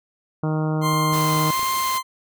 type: harmonic tone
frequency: 155.56 Hz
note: D#3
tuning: in tune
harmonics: 1 / 2 / 3 / 4 / 5 / 6 / 7 / 8 / 9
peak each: -21 / -27 / -31 / -33 / -35 / -37 / -38 / -39 / -40 dBFS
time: 0.43-1.51 s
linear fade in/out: 5 ms
type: tone with vibrato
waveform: 40% pulse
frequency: 1046.5 Hz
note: C6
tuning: in tune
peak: -20 dBFS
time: 0.81-2.03 s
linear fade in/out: 50 ms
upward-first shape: sine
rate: 1.4 Hz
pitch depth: 10 cents each way
type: clicks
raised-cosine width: 2 ms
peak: -26 dBFS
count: 7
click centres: 0.933 / 1.126 / 1.161 / 1.332 / 1.371 / 1.594 / 1.63 s
type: noise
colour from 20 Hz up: white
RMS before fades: -31 dBFS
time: 1.12-1.99 s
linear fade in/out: 20 ms
effects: none